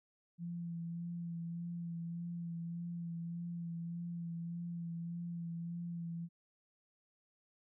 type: tone with vibrato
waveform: sine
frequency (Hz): 170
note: F3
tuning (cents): -46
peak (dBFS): -39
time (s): 0.38-6.29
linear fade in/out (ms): 50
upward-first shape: sine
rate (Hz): 1.7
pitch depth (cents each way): 22
effects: none